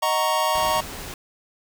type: chord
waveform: square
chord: D# minor seventh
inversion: none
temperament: equal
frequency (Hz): 622.3 / 740 / 932.3 / 1108.7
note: D#5 / F#5 / A#5 / C#6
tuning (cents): 0 / 0 / 0 / 0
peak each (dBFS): -26 / -29 / -24 / -26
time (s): 0.02-0.81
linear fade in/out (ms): 10
type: noise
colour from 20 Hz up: pink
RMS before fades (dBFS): -35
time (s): 0.55-1.14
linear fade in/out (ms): 2
effects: none